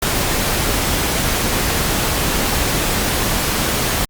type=noise; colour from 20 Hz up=pink; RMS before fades=-18 dBFS; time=0.02-4.05 s; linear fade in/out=5 ms; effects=Opus 48 kbps